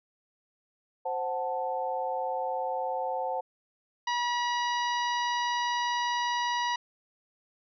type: chord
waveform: sine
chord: F# diminished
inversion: second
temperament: equal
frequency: 523.3 / 740 / 880 Hz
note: C5 / F#5 / A5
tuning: 0 / 0 / 0 cents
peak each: -33 dBFS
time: 1.05-3.41 s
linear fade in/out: 10 ms
type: harmonic tone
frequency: 965 Hz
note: B5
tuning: 40 cents flat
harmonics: 1 / 2 / 3 / 4 / 5 / 6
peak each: -28 / -34 / -38 / -40 / -42 / -44 dBFS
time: 4.07-6.76 s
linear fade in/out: 5 ms
effects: none